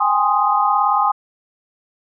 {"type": "chord", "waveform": "sine", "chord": "Ab major seventh", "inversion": "third", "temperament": "equal with one note detuned", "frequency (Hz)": [792.6, 830.6, 1046.5, 1244.5], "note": ["G5", "Ab5", "C6", "Eb6"], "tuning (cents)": [19, 0, 0, 0], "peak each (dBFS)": [-21, -18, -19, -18], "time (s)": [0, 1.12], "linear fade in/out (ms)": 10, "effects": []}